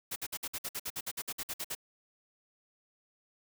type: noise bursts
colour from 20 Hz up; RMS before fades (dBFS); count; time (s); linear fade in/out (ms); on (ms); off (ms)
white; -37; 16; 0.11-1.751; 10; 51; 55
effects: none